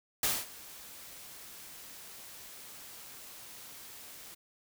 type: noise with ADSR envelope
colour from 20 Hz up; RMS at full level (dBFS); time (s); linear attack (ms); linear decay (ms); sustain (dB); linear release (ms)
white; -28; 0.23-4.35; 3; 220; -21; 13
effects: none